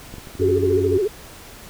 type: clicks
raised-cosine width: 3 ms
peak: -24 dBFS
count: 9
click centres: 0.14 / 0.183 / 0.272 / 0.353 / 0.415 / 0.449 / 0.488 / 0.588 / 0.636 s
type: harmonic tone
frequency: 93.8 Hz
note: F#2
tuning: 24 cents sharp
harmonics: 1 / 3 / 4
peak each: -23 / -26 / -23 dBFS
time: 0.39-0.98 s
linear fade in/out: 10 ms
type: tone with vibrato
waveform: sine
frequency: 398.2 Hz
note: G4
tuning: 27 cents sharp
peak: -17 dBFS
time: 0.41-1.08 s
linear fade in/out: 10 ms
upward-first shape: sine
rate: 14 Hz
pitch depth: 150 cents each way
effects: pink hiss -41 dBFS RMS until 1.69 s